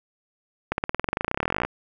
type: accelerating click train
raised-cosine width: 0.5 ms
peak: -8 dBFS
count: 29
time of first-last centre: 0.72-1.65 s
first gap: 61 ms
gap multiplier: 0.95
effects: none

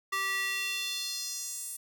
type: tone with high-pass filter sweep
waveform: square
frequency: 388.6 Hz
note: G4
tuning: 15 cents flat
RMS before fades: -34 dBFS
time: 0.12-1.77 s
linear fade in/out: 10 ms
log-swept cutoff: 1400 to 9500 Hz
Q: 2.5
effects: none

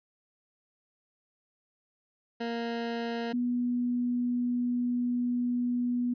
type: tone pair in turn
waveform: 20% pulse / sine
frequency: 233.1 / 244.2 Hz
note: A#3 / B3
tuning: 0 / -19 cents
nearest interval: minor second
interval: 81 cents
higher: second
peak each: -26 dBFS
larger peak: neither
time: 2.4-3.33 / 3.33-6.14 s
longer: second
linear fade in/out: 10 ms
effects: resampled to 11025 Hz

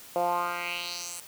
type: tone with band-pass filter sweep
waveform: 10% pulse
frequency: 174.61 Hz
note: F3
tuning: in tune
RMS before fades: -31 dBFS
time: 0.16-1.2 s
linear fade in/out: 0 ms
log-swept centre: 590 to 9300 Hz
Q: 2.9
effects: white hiss -48 dBFS RMS until 1.27 s

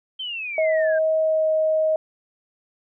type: exponential sweep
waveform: sine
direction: down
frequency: 3151 to 1563 Hz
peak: -27 dBFS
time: 0.19-0.99 s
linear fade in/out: 10 ms
type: tone with pitch glide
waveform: sine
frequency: 634 to 628.9 Hz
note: D#5 to D#5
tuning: +32 to +18 cents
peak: -17 dBFS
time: 0.58-1.96 s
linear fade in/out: 2 ms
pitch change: -14 cents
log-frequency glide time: 1.2-1.48 s
effects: none

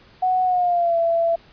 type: tone with pitch glide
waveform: sine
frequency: 740 to 670.8 Hz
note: F#5 to E5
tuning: 0 to +30 cents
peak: -16 dBFS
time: 0.22-1.36 s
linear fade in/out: 10 ms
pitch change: -170 cents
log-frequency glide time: 0.44-0.97 s
effects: pink hiss -51 dBFS RMS until 1.52 s + resampled to 11025 Hz

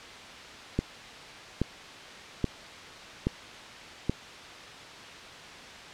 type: click train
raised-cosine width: 3 ms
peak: -12 dBFS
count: 5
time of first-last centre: 0.79-4.096 s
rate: 1.21 Hz
effects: white hiss -44 dBFS RMS until 5.93 s + low-pass 4000 Hz 12 dB/octave

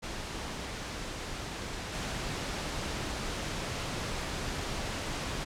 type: noise with level steps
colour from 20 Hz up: pink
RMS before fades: -38 / -35 dBFS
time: 0.02-5.45 s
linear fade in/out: 20 ms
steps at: 1.92 s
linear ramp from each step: 20 ms
effects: low-pass 7000 Hz 12 dB/octave

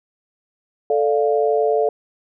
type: chord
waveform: sine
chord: D minor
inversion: second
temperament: equal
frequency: 440 / 587.3 / 698.5 Hz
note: A4 / D5 / F5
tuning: 0 / 0 / 0 cents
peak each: -17 / -21 / -21 dBFS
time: 0.9-1.89 s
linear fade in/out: 2 ms
effects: none

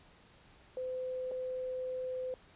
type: tone with dropouts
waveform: sine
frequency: 511 Hz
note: C5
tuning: 41 cents flat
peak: -35 dBFS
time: 0.77-2.34 s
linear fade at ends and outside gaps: 1 ms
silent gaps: 1.313-1.317 s
effects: pink hiss -61 dBFS RMS until 2.55 s + resampled to 8000 Hz

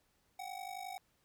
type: ring-modulated tone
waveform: square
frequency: 753 Hz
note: F#5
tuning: 30 cents sharp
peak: -40 dBFS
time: 0.39-0.98 s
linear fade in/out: 0 ms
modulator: 25.6 Hz
effects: pink hiss -75 dBFS RMS until 1.24 s

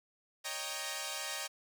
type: chord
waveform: 5% pulse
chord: Eb dominant seventh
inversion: third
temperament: equal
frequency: 554.4 / 622.3 / 784 / 932.3 Hz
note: Db5 / Eb5 / G5 / Bb5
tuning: 0 / 0 / 0 / 0 cents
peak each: -32 / -31 / -31 / -32 dBFS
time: 0.44-1.48 s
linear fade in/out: 20 ms
effects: none

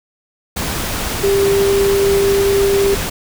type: tone in noise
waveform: sine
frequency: 396.4 Hz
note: G4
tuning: 19 cents sharp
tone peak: -11 dBFS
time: 1.23-2.95 s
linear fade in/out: 10 ms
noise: pink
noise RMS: -21 dBFS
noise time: 0.56-3.1 s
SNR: +7 dB
effects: none

